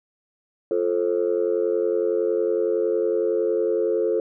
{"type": "chord", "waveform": "sine", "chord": "F major", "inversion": "none", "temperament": "equal with one note detuned", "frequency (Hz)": [349.2, 440, 530.9], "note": ["F4", "A4", "C5"], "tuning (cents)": [0, 0, 25], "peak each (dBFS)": [-24, -21, -25], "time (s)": [0.71, 4.2], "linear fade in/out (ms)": 2, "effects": ["tanh soft clip ceiling -12 dBFS"]}